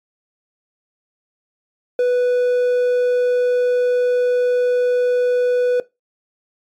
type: tone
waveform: triangle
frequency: 493.9 Hz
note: B4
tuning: in tune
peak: -11 dBFS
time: 1.99-5.8 s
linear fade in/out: 2 ms
effects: noise-tail reverb RT60 0.2 s tail -18 dB re dry + MP3 96 kbps